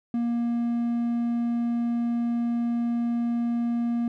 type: tone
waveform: triangle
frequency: 236 Hz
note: A#3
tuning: 22 cents sharp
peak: -21 dBFS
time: 0.14-4.08 s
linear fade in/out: 2 ms
effects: none